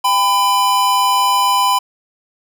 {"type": "tone pair together", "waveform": "square", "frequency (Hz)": [796.1, 1003], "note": ["G5", "B5"], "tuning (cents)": [27, 26], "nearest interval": "major third", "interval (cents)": 399, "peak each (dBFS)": [-20, -13], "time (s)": [0.04, 1.79], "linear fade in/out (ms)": 10, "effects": []}